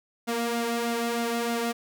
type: tone with flanger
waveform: sawtooth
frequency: 234.2 Hz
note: A#3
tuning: 8 cents sharp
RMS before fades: -28 dBFS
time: 0.27-1.73 s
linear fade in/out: 20 ms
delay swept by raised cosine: 1.4 to 2.8 ms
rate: 3.2 Hz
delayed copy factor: +0.65
effects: none